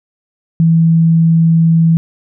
sine tone, 164.3 Hz, E3, 5 cents flat, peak -6 dBFS, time 0.6-1.97 s, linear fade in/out 0 ms, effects none

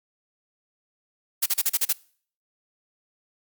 blue noise bursts, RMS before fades -21 dBFS, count 7, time 1.42-1.93 s, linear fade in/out 10 ms, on 42 ms, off 36 ms, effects noise-tail reverb RT60 0.5 s tail -23 dB re dry + Opus 48 kbps

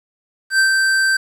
square tone with ADSR envelope, 1559 Hz, G6, 10 cents flat, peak -11 dBFS, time 0.5-1.17 s, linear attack 88 ms, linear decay 110 ms, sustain -3 dB, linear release 6 ms, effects low-pass 10000 Hz 12 dB/octave + 8-bit

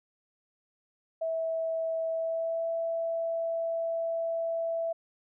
sine tone with pitch glide, 652 to 662.6 Hz, E5 to E5, -19 to +9 cents, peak -28 dBFS, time 1.21-4.93 s, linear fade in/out 10 ms, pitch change +28 cents, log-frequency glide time 2.1-2.69 s, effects none

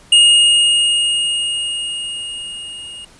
square tone with level ramp, 2854 Hz, F7, 37 cents sharp, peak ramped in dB -6 to -31 dBFS, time 0.12-3.05 s, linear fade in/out 5 ms, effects pink hiss -46 dBFS RMS until 3.19 s + resampled to 24000 Hz

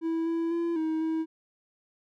triangle tone with pitch steps, 327.6 / 331.6 / 338.3 / 317.4 / 320.9 Hz, E4 / E4 / E4 / D#4 / E4, -11 / +10 / +45 / +35 / -46 cents, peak -24 dBFS, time 0.01-1.26 s, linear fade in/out 50 ms, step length 250 ms, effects none

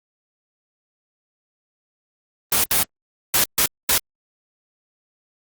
white noise bursts at uneven times, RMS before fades -17 dBFS, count 5, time 2.52-2.64 / 2.71-2.83 / 3.34-3.44 / 3.58-3.66 / 3.89-3.98 s, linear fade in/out 2 ms, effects Opus 24 kbps

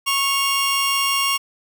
sawtooth tone pair together, 1100.5 / 2794 Hz, C#6 / F7, -13 / 0 cents, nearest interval octave + major third, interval 1613 cents, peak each -17 / -17 dBFS, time 0.06-1.38 s, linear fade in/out 20 ms, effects none

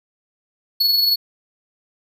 square tone with amplitude modulation, 4390 Hz, C#8, 18 cents flat, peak -13 dBFS, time 0.8-1.16 s, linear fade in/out 10 ms, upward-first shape sine, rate 22.2 Hz, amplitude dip 40%, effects none

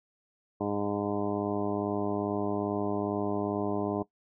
harmonic tone with a mistuned harmonic, 102.4 Hz, G#2, 24 cents flat, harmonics 1 / 2 / 3 / 4 / 5 / 6 / 7 / 8 / 9 / 10, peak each -40 / -35 / -33 / -34 / -46 / -37 / -39 / -44 / -42 / -43 dBFS, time 0.6-4.03 s, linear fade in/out 10 ms, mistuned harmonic 9, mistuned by -18 cents, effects noise-tail reverb RT60 0.1 s tail -18 dB re dry

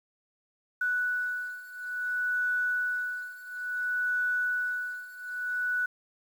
sine beating tone pair, 1480 / 1480.58 Hz, F#6 / F#6, 0 / +1 cents, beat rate 0.58 Hz, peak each -32 / -30 dBFS, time 0.81-5.86 s, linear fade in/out 5 ms, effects 9-bit

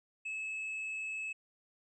triangle tone, 2594 Hz, E7, 28 cents flat, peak -35 dBFS, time 0.25-1.33 s, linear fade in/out 10 ms, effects resampled to 24000 Hz

